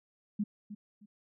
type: tone with echo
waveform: sine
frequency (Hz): 207.7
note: G#3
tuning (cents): 0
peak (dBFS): -28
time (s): 0.39-0.44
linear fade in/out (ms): 10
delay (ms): 310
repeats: 2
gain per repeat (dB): -12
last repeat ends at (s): 1.06
effects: none